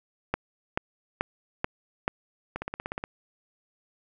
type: two click trains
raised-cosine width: 0.5 ms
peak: -17 / -10 dBFS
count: 9 / 5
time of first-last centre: 2.56-3.039 / 0.34-2.079 s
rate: 16.7 / 2.3 Hz
effects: none